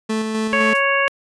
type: tone with tremolo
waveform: 30% pulse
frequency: 219.1 Hz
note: A3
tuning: 7 cents flat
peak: -16 dBFS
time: 0.09-0.74 s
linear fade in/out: 10 ms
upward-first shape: square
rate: 3.9 Hz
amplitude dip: 30%
type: harmonic tone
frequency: 554.4 Hz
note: C#5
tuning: in tune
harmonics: 1 / 2 / 3 / 4 / 5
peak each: -21 / -21 / -20 / -22 / -23 dBFS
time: 0.53-1.08 s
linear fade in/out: 0 ms
type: noise with exponential decay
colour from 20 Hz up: blue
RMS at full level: -31 dBFS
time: 0.75-0.87 s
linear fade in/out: 2 ms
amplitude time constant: 25 ms
effects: resampled to 22050 Hz